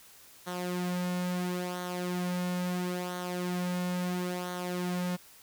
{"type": "tone with flanger", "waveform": "sawtooth", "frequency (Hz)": 179.3, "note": "F3", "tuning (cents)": 46, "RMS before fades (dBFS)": -33, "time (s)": [0.46, 5.17], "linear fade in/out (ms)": 20, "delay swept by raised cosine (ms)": [0.39, 3.09], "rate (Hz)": 0.74, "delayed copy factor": -0.6, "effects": ["white hiss -55 dBFS RMS until 5.42 s"]}